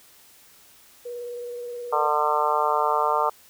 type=tone with vibrato; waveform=sine; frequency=483.1 Hz; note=B4; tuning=38 cents flat; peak=-31 dBFS; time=1.05-2.08 s; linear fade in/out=10 ms; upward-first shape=triangle; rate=19 Hz; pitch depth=24 cents each way
type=harmonic tone; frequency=149.9 Hz; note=D3; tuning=36 cents sharp; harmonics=3 / 4 / 5 / 6 / 7 / 8 / 9; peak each=-29 / -28 / -28 / -25 / -27 / -25 / -33 dBFS; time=1.92-3.3 s; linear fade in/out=10 ms
effects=white hiss -53 dBFS RMS until 3.49 s